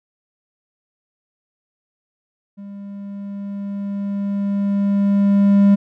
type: tone with level ramp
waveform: triangle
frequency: 200.2 Hz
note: G3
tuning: 37 cents sharp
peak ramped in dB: -30 to -6 dBFS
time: 2.57-5.76 s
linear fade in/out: 20 ms
effects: none